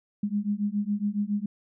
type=beating tone pair; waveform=sine; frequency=202.2 / 209.4 Hz; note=G#3 / G#3; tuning=-46 / +15 cents; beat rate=7.2 Hz; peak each=-28 dBFS; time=0.23-1.46 s; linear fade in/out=5 ms; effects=none